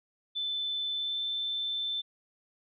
sine tone with pitch glide, 3520 to 3540 Hz, A7 to A7, 0 to +10 cents, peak -30 dBFS, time 0.35-2.02 s, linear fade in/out 20 ms, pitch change +10 cents, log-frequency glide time 0.94-1.2 s, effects none

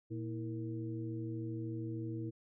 harmonic tone with a mistuned harmonic, 116.6 Hz, A#2, 1 cent sharp, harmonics 1 / 2 / 3 / 4, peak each -40 / -49 / -41 / -51 dBFS, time 0.1-2.31 s, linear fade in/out 20 ms, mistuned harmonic 3, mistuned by -120 cents, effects none

